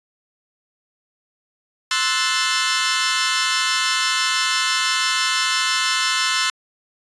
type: chord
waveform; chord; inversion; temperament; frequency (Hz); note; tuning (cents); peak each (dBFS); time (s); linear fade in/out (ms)
15% pulse; F# half-diminished seventh; second; equal; 1046.5 / 1318.5 / 1480 / 1760; C6 / E6 / F#6 / A6; 0 / 0 / 0 / 0; -17; 1.91-6.5; 2
effects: resampled to 22050 Hz